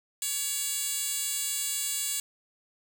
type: tone with high-pass filter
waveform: 10% pulse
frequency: 564 Hz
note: C#5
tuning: 30 cents sharp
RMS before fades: -31 dBFS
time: 0.22-2.2 s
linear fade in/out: 2 ms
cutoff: 6200 Hz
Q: 1.3
effects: none